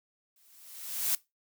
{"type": "noise with exponential growth", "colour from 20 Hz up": "blue", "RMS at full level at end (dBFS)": -26, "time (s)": [0.36, 1.15], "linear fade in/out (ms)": 2, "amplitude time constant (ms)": 170, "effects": ["noise-tail reverb RT60 0.2 s tail -20 dB re dry"]}